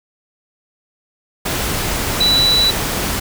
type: tone in noise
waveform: sine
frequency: 3951 Hz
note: B7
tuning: in tune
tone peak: -11 dBFS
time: 2.2-2.71 s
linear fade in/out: 10 ms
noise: pink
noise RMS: -20 dBFS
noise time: 1.45-3.2 s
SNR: +6 dB
effects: none